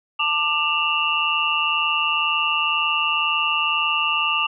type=tone cluster; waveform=sine; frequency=887 / 1188 / 2710 / 2872 Hz; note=A5 / D6 / E7 / F7; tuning=+14 / +20 / +47 / +48 cents; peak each=-29 / -23 / -22 / -24 dBFS; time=0.19-4.47 s; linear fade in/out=10 ms; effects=none